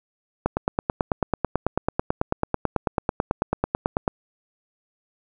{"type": "click train", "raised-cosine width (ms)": 1, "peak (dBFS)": -6, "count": 34, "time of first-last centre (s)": [0.46, 4.078], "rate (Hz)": 9.12, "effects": []}